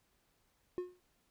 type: tone with exponential decay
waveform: triangle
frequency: 360 Hz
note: F#4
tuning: 47 cents flat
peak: -30 dBFS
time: 0.78-1 s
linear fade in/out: 0 ms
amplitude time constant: 47 ms
effects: pink hiss -75 dBFS RMS until 1.3 s